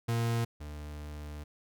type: tone pair in turn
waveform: 40% pulse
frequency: 116.3 / 74.47 Hz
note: A#2 / D2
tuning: -4 / +25 cents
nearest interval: minor sixth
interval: 771 cents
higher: first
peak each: -27 / -39 dBFS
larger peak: first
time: 0.08-0.45 / 0.6-1.44 s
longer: second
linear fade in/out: 10 ms
effects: none